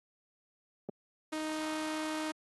clicks, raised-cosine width 2 ms, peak -25 / -25 dBFS, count 2, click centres 0.889 / 0.894 s
sawtooth tone, 311.1 Hz, D#4, in tune, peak -30 dBFS, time 1.32-2.32 s, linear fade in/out 10 ms
effects high-pass 200 Hz 12 dB/octave + AAC 32 kbps

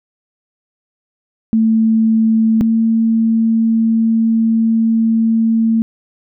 sine tone pair in turn, 222.6 / 225.4 Hz, A3 / A3, +20 / +42 cents, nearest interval unison, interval 22 cents, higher second, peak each -9 / -10 dBFS, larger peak first, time 1.53-2.61 / 2.61-5.82 s, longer second, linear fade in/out 0 ms, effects none

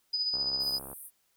sine tone with tremolo, 4978 Hz, D#8, in tune, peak -26 dBFS, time 0.13-0.79 s, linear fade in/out 10 ms, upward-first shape sine, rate 15 Hz, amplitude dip 45%
click train, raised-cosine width 1 ms, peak -31 dBFS, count 41, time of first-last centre 0.34-0.93 s, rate 67.8 Hz
pink band-pass noise, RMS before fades -46 dBFS, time 0.59-1.11 s, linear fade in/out 50 ms, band 8900 to 16000 Hz, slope 96 dB/octave
effects white hiss -72 dBFS RMS until 1.36 s

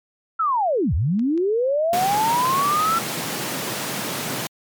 sine linear two-way sweep, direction down then up, 1360 to 64.6 to 1360 Hz, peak -17 dBFS, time 0.39-2.99 s, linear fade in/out 10 ms, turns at 0.94 s
clicks, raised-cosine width 0.2 ms, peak -27 dBFS, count 3, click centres 1.194 / 1.377 / 2.805 s
pink high-pass noise, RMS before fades -27 dBFS, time 1.93-4.47 s, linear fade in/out 2 ms, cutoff 120 Hz, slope 48 dB/octave
effects MP3 96 kbps

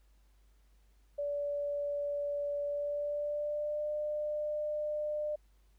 sine tone with pitch glide, 577 to 600.1 Hz, D5 to D5, -31 to +37 cents, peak -32 dBFS, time 1.18-5.36 s, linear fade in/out 10 ms, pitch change +68 cents, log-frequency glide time 2.65-3.91 s, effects added 50 Hz sine -62 dBFS peak until 5.78 s + pink hiss -75 dBFS RMS until 5.78 s

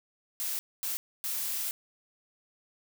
blue noise bursts at uneven times, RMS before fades -33 dBFS, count 3, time 0.4-0.59 / 0.83-0.97 / 1.24-1.71 s, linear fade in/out 0 ms, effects none

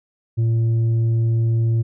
sine tone with tanh clipping, 114.3 Hz, A#2, 34 cents flat, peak -16 dBFS, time 0.37-1.83 s, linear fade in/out 20 ms, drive 4 dB, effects none

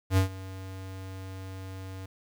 square tone with ADSR envelope, 94.9 Hz, F#2, 44 cents sharp, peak -19 dBFS, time 0.1-2.06 s, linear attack 72 ms, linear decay 110 ms, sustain -19 dB, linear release 6 ms, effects 10-bit

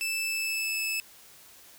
sawtooth tone with pitch glide, 2637 to 2614 Hz, E7 to E7, 0 to -15 cents, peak -25 dBFS, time 0.01-1 s, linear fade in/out 0 ms, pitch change -15 cents, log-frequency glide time 0.18-0.82 s, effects white hiss -53 dBFS RMS until 1.78 s

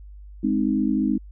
sine chord, Ab major, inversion none, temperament equal, 207.7 / 261.6 / 311.1 Hz, Ab3 / C4 / Eb4, 0 / 0 / 0 cents, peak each -23 / -23 / -24 dBFS, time 0.43-1.18 s, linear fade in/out 10 ms, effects added 50 Hz sine -39 dBFS peak until 1.31 s

